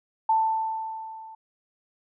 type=tone with level ramp; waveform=sine; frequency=886 Hz; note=A5; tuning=12 cents sharp; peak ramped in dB=-17 to -41 dBFS; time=0.29-1.35 s; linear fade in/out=5 ms; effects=none